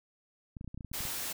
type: clicks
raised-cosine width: 5 ms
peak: -30 dBFS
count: 11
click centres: 0.568 / 0.611 / 0.645 / 0.677 / 0.745 / 0.776 / 0.808 / 0.847 / 0.916 / 1.006 / 1.053 s
type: noise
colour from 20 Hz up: white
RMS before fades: -37 dBFS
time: 0.93-1.33 s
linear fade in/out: 10 ms
effects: none